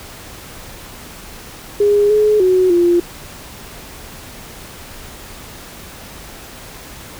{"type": "tone with pitch steps", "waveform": "sine", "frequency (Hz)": [410.9, 423.8, 369.7, 347.7], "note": ["G#4", "G#4", "F#4", "F4"], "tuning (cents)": [-18, 35, -1, -8], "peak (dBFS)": -9, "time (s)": [1.8, 3], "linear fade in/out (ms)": 5, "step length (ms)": 300, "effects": ["pink hiss -35 dBFS RMS until 7.19 s"]}